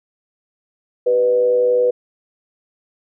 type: tone with frequency modulation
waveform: sine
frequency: 493.9 Hz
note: B4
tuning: in tune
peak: -12 dBFS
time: 1.06-1.91 s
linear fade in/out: 10 ms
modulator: 111 Hz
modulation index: 0.41
effects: none